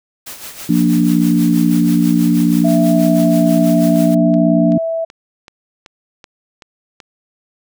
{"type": "noise with tremolo", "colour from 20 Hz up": "white", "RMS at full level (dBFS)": -29, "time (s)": [0.26, 4.15], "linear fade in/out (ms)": 10, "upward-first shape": "sine", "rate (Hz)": 6.2, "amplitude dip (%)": 60}
{"type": "chord", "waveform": "sine", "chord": "Bb major", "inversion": "second", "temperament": "equal", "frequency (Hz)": [174.61, 233.1, 293.7], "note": ["F3", "Bb3", "D4"], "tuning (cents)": [0, 0, 0], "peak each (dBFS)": -14, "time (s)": [0.69, 4.78], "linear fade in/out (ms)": 5}
{"type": "tone with pitch glide", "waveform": "sine", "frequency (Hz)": [663, 656.9], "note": ["E5", "E5"], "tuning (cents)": [10, -6], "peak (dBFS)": -16, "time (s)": [2.64, 5.05], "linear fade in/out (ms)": 10, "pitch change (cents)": -16, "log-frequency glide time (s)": [2.92, 2.97]}
{"type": "click train", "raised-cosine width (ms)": 0.2, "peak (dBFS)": -20, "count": 11, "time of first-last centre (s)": [3.2, 7.002], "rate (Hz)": 2.63}
{"effects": []}